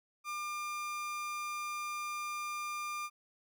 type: tone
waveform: 30% pulse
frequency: 1200 Hz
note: D6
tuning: 37 cents sharp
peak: -34 dBFS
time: 0.24-3.1 s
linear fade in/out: 50 ms
effects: none